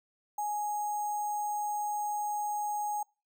sine tone with sample-and-hold, 833 Hz, G#5, 5 cents sharp, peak -30 dBFS, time 0.38-3.03 s, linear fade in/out 5 ms, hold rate 7350 Hz, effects noise-tail reverb RT60 0.3 s tail -26 dB re dry

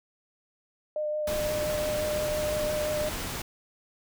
sine tone with vibrato, 605 Hz, D#5, 49 cents flat, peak -27 dBFS, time 0.96-3.09 s, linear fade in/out 2 ms, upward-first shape sine, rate 5.8 Hz, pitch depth 12 cents each way
pink noise, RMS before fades -34 dBFS, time 1.27-3.42 s, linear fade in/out 5 ms
effects none

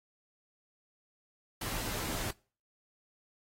pink noise with comb filter, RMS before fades -37 dBFS, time 1.61-2.31 s, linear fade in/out 5 ms, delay 14 ms, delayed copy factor -0.5, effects noise-tail reverb RT60 0.4 s tail -24 dB re dry + AAC 48 kbps

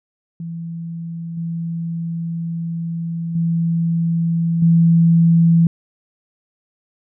sine tone with level steps, 166.9 Hz, E3, 22 cents sharp, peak -25 / -21 / -15 / -9 dBFS, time 0.4-5.67 s, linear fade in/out 2 ms, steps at 1.37 / 3.35 / 4.62 s, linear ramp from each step 5 ms, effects none

